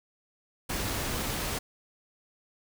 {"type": "noise", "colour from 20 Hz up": "pink", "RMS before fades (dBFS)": -32, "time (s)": [0.69, 1.59], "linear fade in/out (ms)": 10, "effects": []}